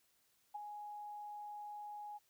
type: tone with ADSR envelope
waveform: sine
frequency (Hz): 832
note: G#5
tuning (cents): +3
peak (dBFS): -39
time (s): 0.54-2.19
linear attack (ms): 14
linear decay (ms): 16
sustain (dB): -6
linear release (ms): 27
effects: white hiss -75 dBFS RMS until 2.29 s